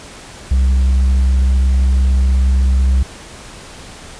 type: tone with tanh clipping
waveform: sine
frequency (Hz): 65.41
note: C2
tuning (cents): 0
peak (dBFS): -10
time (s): 0.51-3.03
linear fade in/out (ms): 5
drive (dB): 3
effects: pink hiss -35 dBFS RMS until 4.19 s + resampled to 22050 Hz